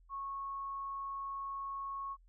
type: tone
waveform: sine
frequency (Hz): 1100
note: C#6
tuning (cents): -14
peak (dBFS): -38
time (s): 0.09-2.17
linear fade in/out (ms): 50
effects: added 42 Hz sine -60 dBFS peak until 2.28 s